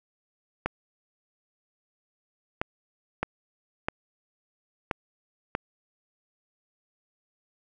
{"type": "clicks", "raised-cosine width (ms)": 0.5, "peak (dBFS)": -11, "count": 6, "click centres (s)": [0.66, 2.615, 3.23, 3.885, 4.912, 5.551], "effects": []}